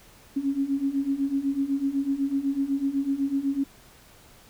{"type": "beating tone pair", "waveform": "sine", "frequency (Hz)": [271.1, 279.1], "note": ["C#4", "C#4"], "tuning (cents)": [-38, 12], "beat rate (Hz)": 8, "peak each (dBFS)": [-28, -25], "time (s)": [0.36, 3.64], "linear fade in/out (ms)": 10, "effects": ["pink hiss -53 dBFS RMS until 4.49 s"]}